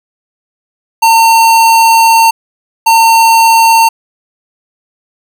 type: tone bursts at uneven times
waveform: square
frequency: 908 Hz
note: A#5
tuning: 46 cents flat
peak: -4 dBFS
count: 2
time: 1.02-2.31 / 2.86-3.89 s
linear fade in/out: 10 ms
effects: none